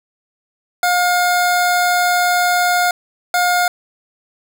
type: tone pair in turn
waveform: 25% pulse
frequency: 713 / 713 Hz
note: F5 / F5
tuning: +36 / +36 cents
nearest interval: unison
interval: 0 cents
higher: neither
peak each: -9 / -9 dBFS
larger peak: neither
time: 0.83-2.91 / 3.34-3.68 s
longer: first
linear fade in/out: 2 ms
effects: none